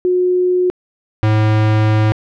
sine / square tone pair in turn, 362.5 / 107.96 Hz, F#4 / A2, -35 / -32 cents, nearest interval octave + major sixth, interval 2097 cents, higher first, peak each -11 dBFS, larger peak neither, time 0.05-0.7 / 1.23-2.12 s, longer second, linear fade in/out 0 ms, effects low-pass 3000 Hz 12 dB/octave

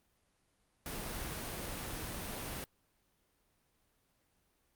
pink noise, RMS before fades -41 dBFS, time 0.86-2.64 s, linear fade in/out 0 ms, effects pink hiss -75 dBFS RMS until 4.75 s + Opus 32 kbps

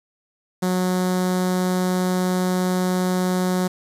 sawtooth tone with notch filter, 183 Hz, F#3, 19 cents flat, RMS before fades -21 dBFS, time 0.62-3.68 s, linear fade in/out 10 ms, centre 2600 Hz, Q 1.2, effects resampled to 32000 Hz + 7-bit

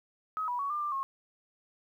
sine tone with pitch steps, 1271 / 977 / 1121 / 1196 / 1186 / 1084 Hz, D#6 / B5 / C#6 / D6 / D6 / C#6, +36 / -19 / +19 / +31 / +17 / -39 cents, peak -30 dBFS, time 0.37-1.03 s, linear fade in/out 0 ms, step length 110 ms, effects 11-bit

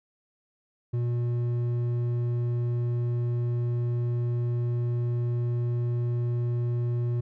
sine tone with hard clipping, 120.1 Hz, B2, 48 cents flat, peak -26 dBFS, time 0.93-7.21 s, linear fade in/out 10 ms, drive 6 dB, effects none

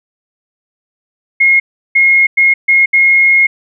sine tone bursts at uneven times, 2153 Hz, C7, 49 cents sharp, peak -5 dBFS, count 5, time 1.4-1.6 / 1.95-2.27 / 2.37-2.54 / 2.68-2.86 / 2.93-3.47 s, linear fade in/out 10 ms, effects none

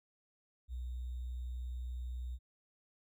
sine tone with sample-and-hold, 61.74 Hz, B1, in tune, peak -38 dBFS, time 0.68-2.39 s, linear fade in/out 50 ms, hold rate 3675 Hz, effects none

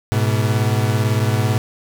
40% pulse beating tone pair, 106.7 / 124.7 Hz, G#2 / B2, +47 / +17 cents, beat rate 18 Hz, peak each -16 / -19 dBFS, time 0.12-1.58 s, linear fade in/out 0 ms, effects none

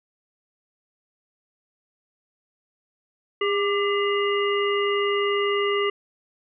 harmonic tone with a mistuned harmonic, 405.6 Hz, G#4, 41 cents flat, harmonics 1 / 3 / 5 / 7, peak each -22 / -27 / -29 / -30 dBFS, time 3.41-5.9 s, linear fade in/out 5 ms, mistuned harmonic 3, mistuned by -50 cents, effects none

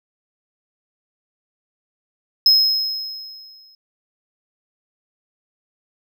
triangle tone with exponential decay, 5140 Hz, E8, 45 cents flat, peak -7 dBFS, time 2.46-3.75 s, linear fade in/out 2 ms, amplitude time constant 280 ms, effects none

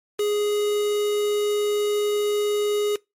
triangle tone with quantisation, 415.3 Hz, G#4, in tune, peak -18 dBFS, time 0.19-2.96 s, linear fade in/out 5 ms, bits 5, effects noise-tail reverb RT60 0.2 s tail -23 dB re dry + MP3 64 kbps

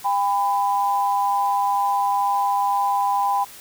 sine tone pair together, 802.1 / 1000 Hz, G5 / B5, +40 / +21 cents, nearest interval major third, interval 381 cents, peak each -20 / -21 dBFS, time 0.04-3.45 s, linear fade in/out 20 ms, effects white hiss -42 dBFS RMS until 3.6 s

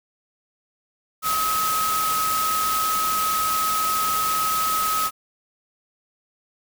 sine tone in noise, 1275 Hz, D#6, 42 cents sharp, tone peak -21 dBFS, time 1.22-5.11 s, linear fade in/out 50 ms, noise white, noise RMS -27 dBFS, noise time 1.22-5.11 s, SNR +3 dB, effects none

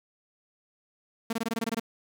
sawtooth tone bursts, 227.6 Hz, A#3, 41 cents flat, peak -23 dBFS, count 10, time 1.3-1.798 s, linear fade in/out 5 ms, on 30 ms, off 22 ms, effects 10-bit

